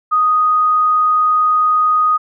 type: tone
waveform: sine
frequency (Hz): 1244.5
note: D#6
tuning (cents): 0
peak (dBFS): -10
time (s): 0.11-2.18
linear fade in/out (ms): 20
effects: none